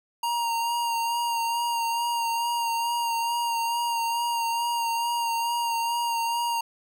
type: tone with vibrato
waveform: square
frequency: 935 Hz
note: A#5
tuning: 5 cents sharp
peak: -25 dBFS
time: 0.23-6.61 s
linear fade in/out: 5 ms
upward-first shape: sine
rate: 2.3 Hz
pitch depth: 23 cents each way
effects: none